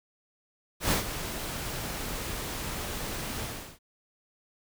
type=noise with ADSR envelope; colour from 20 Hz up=pink; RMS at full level=-24 dBFS; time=0.8-3.79 s; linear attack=110 ms; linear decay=120 ms; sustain=-11 dB; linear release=360 ms; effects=none